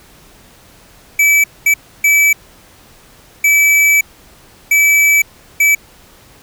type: tone bursts at uneven times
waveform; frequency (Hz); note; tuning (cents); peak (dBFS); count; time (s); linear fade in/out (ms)
square; 2303; D7; -34; -8; 6; 1.19-1.44 / 1.66-1.74 / 2.04-2.33 / 3.44-4.01 / 4.71-5.22 / 5.6-5.75; 5
effects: pink hiss -44 dBFS RMS until 6.42 s